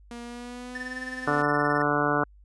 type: tone with pitch glide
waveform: sawtooth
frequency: 237.6 to 256.1 Hz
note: A#3 to C4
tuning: +33 to -37 cents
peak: -33 dBFS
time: 0.11-1.42 s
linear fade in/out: 2 ms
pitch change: +130 cents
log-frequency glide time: 0.22-1 s
type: tone with tremolo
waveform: triangle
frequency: 1775 Hz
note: A6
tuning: 15 cents sharp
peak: -29 dBFS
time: 0.75-1.82 s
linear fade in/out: 2 ms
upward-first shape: sine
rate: 19 Hz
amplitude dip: 85%
type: harmonic tone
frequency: 146.4 Hz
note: D3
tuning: 5 cents flat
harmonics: 1 / 2 / 3 / 4 / 5 / 6 / 7 / 8 / 9 / 10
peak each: -33 / -29 / -30 / -31 / -31 / -35 / -32 / -31 / -31 / -29 dBFS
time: 1.27-2.24 s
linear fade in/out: 5 ms
effects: added 50 Hz sine -50 dBFS peak until 2.44 s + resampled to 24000 Hz